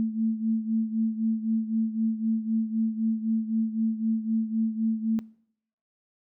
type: beating tone pair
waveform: sine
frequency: 221.6 / 225.5 Hz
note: A3 / A3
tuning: +13 / +43 cents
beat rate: 3.9 Hz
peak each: -26 / -29 dBFS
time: 0-5.19 s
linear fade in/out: 0 ms
effects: noise-tail reverb RT60 0.7 s tail -23 dB re dry